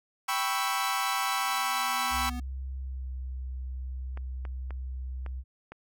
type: chord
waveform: sawtooth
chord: C# half-diminished seventh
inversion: second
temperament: equal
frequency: 784 / 987.8 / 1108.7 / 1318.5 Hz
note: G5 / B5 / C#6 / E6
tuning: 0 / 0 / 0 / 0 cents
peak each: -29 dBFS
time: 0.28-2.3 s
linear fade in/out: 10 ms
type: tone with exponential growth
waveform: square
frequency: 246 Hz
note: B3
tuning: 7 cents flat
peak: -36 dBFS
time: 0.97-2.4 s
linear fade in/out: 5 ms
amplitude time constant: 310 ms
type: tone with pitch glide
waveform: sine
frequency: 65.8 to 64.19 Hz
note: C2 to C2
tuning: +10 to -32 cents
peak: -33 dBFS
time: 2.1-5.44 s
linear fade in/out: 50 ms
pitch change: -42 cents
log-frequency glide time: 2.8-3.11 s
type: clicks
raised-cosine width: 0.5 ms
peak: -28 dBFS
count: 5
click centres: 4.174 / 4.452 / 4.707 / 5.263 / 5.72 s
effects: none